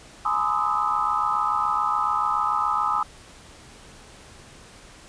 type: tone cluster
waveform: sine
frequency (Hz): 841 / 952 / 1029 / 1224 / 1291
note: G#5 / A#5 / C6 / D#6 / E6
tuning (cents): +22 / +36 / -29 / -29 / -37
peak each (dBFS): -28 / -32 / -29 / -25 / -25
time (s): 0.25-3.03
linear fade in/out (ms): 5
effects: pink hiss -47 dBFS RMS until 5.08 s + resampled to 22050 Hz